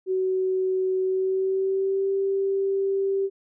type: tone with pitch glide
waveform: sine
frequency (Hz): 375 to 390.7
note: F#4 to G4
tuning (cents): +23 to -6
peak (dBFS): -21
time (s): 0.06-3.3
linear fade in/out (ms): 50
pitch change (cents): +71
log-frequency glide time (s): 1.01-2.11
effects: none